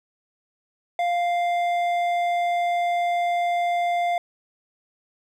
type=tone with hard clipping; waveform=sine; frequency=698.5 Hz; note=F5; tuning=in tune; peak=-22 dBFS; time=0.99-4.18 s; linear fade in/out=2 ms; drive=8 dB; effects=none